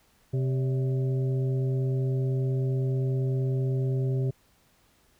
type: harmonic tone with a mistuned harmonic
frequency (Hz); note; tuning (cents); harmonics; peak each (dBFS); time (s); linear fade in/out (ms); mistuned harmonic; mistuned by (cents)
130.81; C3; 0; 1 / 2 / 3 / 4 / 5; -24 / -40 / -34 / -44 / -48; 0.33-4.31; 10; 4; +130
effects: pink hiss -64 dBFS RMS until 5.19 s